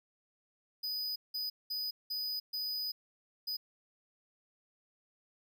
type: tone bursts at uneven times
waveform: square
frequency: 4978 Hz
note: D#8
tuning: in tune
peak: -35 dBFS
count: 6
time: 0.83-1.16 / 1.34-1.5 / 1.7-1.91 / 2.1-2.4 / 2.53-2.92 / 3.47-3.57 s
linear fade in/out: 10 ms
effects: none